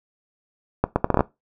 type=accelerating click train; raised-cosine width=1 ms; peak=-3 dBFS; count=8; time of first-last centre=0.84-1.207 s; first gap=120 ms; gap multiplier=0.7; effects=noise-tail reverb RT60 0.2 s tail -19 dB re dry